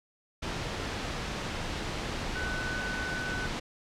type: tone in noise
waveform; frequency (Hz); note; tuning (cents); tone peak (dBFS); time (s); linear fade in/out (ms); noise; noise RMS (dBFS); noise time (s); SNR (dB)
sine; 1500; F#6; +23; -34; 2.35-3.47; 10; pink; -34; 0.42-3.6; -3
effects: low-pass 5000 Hz 12 dB/octave